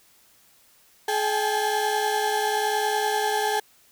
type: tone cluster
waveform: 35% pulse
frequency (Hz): 424 / 797 / 858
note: G#4 / G5 / A5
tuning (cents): +36 / +28 / -44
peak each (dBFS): -25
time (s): 1.08-3.6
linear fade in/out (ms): 5
effects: white hiss -58 dBFS RMS until 3.91 s